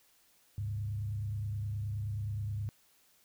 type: tone with frequency modulation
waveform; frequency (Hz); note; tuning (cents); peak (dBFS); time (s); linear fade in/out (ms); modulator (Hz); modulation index
sine; 103.1; G#2; -12; -33; 0.58-2.69; 0; 29.5; 0.56
effects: white hiss -67 dBFS RMS until 3.24 s